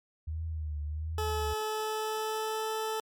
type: tone with vibrato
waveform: sine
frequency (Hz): 77.5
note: D#2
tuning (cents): -6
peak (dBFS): -32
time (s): 0.27-1.54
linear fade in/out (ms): 10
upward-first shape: triangle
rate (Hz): 1.4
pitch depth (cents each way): 92
type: tone with pitch glide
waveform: 20% pulse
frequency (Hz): 430.5 to 438.5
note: A4 to A4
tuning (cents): -38 to -6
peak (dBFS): -26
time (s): 1.18-3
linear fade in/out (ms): 2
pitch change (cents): +32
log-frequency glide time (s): 1.44-2.71
effects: MP3 96 kbps